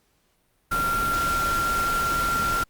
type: tone in noise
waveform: sine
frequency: 1377 Hz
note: F6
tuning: 25 cents flat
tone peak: -22 dBFS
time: 0.71-2.64 s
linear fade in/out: 10 ms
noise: pink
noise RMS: -30 dBFS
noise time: 0.71-2.64 s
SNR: +5 dB
effects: pink hiss -67 dBFS RMS until 2.69 s + Opus 48 kbps